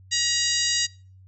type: harmonic tone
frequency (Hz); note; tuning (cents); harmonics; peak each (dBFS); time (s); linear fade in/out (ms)
953; A#5; +38; 2 / 3 / 4 / 5 / 6 / 7 / 8; -30 / -31 / -28 / -27 / -32 / -28 / -31; 0.11-0.87; 20
effects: noise-tail reverb RT60 0.4 s tail -23 dB re dry + added 94 Hz sine -47 dBFS peak until 1.27 s